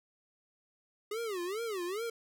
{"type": "tone with vibrato", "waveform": "square", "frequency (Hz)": 402.9, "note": "G4", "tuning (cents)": 48, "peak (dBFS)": -35, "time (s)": [1.11, 2.1], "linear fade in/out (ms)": 5, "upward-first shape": "sine", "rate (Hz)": 2.4, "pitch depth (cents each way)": 260, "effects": []}